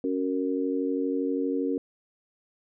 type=chord; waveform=sine; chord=F# major; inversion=second; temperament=just; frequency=277.5 / 370 / 462.5 Hz; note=C#4 / F#4 / A#4; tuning=+2 / 0 / -14 cents; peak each=-27 / -32 / -30 dBFS; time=0.04-1.78 s; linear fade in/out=2 ms; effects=none

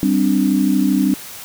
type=chord; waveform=sine; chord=G suspended fourth; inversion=none; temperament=just; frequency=196 / 261.3 / 294 Hz; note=G3 / C4 / D4; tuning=0 / -2 / +2 cents; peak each=-17 dBFS; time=0.03-1.14 s; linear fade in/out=0 ms; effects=white hiss -34 dBFS RMS until 1.44 s

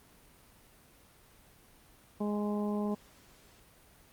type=harmonic tone; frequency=207.7 Hz; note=G#3; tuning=in tune; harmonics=1 / 2 / 3 / 4 / 5; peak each=-31 / -37 / -41 / -43 / -45 dBFS; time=2.2-2.95 s; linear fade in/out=10 ms; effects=pink hiss -60 dBFS RMS until 4.12 s + Opus 32 kbps

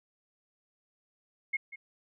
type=tone with echo; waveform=sine; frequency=2158 Hz; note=C#7; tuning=47 cents flat; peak=-27 dBFS; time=1.53-1.57 s; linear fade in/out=10 ms; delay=190 ms; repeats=1; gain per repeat=-14 dB; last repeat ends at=1.76 s; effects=none

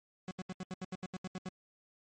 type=tone bursts; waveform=40% pulse; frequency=185 Hz; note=F#3; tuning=in tune; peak=-37 dBFS; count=12; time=0.28-1.488 s; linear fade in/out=2 ms; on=31 ms; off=76 ms; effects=MP3 32 kbps

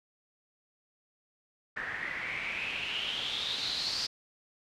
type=noise with low-pass filter sweep; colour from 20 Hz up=white; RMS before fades=-35 dBFS; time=1.76-4.07 s; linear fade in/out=10 ms; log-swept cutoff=1700 to 4800 Hz; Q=6.9; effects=none

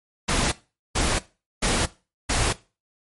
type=noise bursts; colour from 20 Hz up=pink; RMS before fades=-22 dBFS; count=4; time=0.28-2.53 s; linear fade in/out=10 ms; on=240 ms; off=430 ms; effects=noise-tail reverb RT60 0.3 s tail -18 dB re dry + MP3 48 kbps

